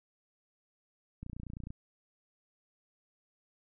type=click train; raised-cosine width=5 ms; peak=-30 dBFS; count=15; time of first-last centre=1.23-1.705 s; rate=29.5 Hz; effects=none